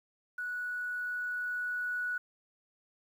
sine tone with level ramp, 1471 Hz, F#6, 11 cents flat, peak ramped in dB -34 to -31 dBFS, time 0.38-2.18 s, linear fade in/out 5 ms, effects 10-bit

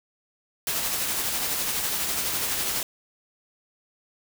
white noise with tremolo, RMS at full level -26 dBFS, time 0.67-2.83 s, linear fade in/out 2 ms, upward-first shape sine, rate 12 Hz, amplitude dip 30%, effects none

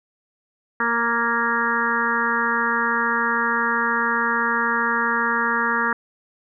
harmonic tone with a mistuned harmonic, 233.1 Hz, A#3, in tune, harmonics 1 / 2 / 4 / 5 / 6 / 7 / 8, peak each -29 / -30 / -26 / -25 / -25 / -24 / -28 dBFS, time 0.8-5.93 s, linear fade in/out 2 ms, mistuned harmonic 7, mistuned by +22 cents, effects none

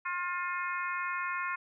harmonic tone with a mistuned harmonic, 356.3 Hz, F4, 35 cents sharp, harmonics 3 / 4 / 5 / 6 / 7, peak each -35 / -37 / -39 / -41 / -42 dBFS, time 0.05-1.56 s, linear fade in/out 10 ms, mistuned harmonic 4, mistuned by -17 cents, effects none

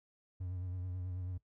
triangle tone with vibrato, 91 Hz, F#2, 28 cents flat, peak -36 dBFS, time 0.4-1.38 s, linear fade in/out 10 ms, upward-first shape sine, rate 9.2 Hz, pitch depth 42 cents each way, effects noise-tail reverb RT60 0.1 s tail -17 dB re dry

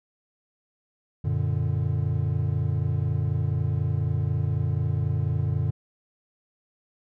triangle chord, Gb augmented, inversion none, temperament equal, 92.5 / 116.54 / 146.83 Hz, Gb2 / Bb2 / D3, 0 / 0 / 0 cents, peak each -25 dBFS, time 1.24-5.71 s, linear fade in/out 10 ms, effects none

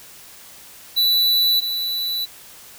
square tone pair in turn, 3962 / 3962 Hz, B7 / B7, +5 / +5 cents, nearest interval unison, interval 0 cents, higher neither, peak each -15 / -22 dBFS, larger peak first, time 0.96-1.61 / 1.61-2.26 s, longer neither, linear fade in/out 20 ms, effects white hiss -43 dBFS RMS until 2.78 s

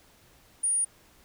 sine tone, 9560 Hz, D9, 30 cents sharp, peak -23 dBFS, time 0.63-0.85 s, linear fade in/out 10 ms, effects pink hiss -59 dBFS RMS until 1.24 s

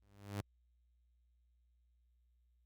sawtooth tone with exponential growth, 101.1 Hz, G#2, 46 cents flat, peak -32 dBFS, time 0.02-0.41 s, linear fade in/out 5 ms, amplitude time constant 83 ms, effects added 60 Hz sine -70 dBFS peak until 2.65 s + Opus 48 kbps

